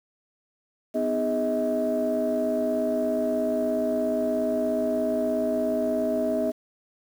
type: tone cluster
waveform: sine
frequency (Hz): 249.6 / 306.5 / 411.5 / 637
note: B3 / D#4 / G#4 / D#5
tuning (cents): +19 / -26 / -16 / +41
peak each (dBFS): -27 / -31 / -30 / -24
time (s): 0.94-6.52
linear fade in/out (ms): 20
effects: tanh soft clip ceiling -16 dBFS + 8-bit